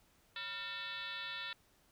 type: tone with frequency modulation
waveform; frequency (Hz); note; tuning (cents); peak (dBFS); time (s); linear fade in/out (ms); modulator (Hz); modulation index
sine; 2637; E7; 0; -40; 0.36-1.53; 2; 416; 3.4
effects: pink hiss -70 dBFS RMS until 1.91 s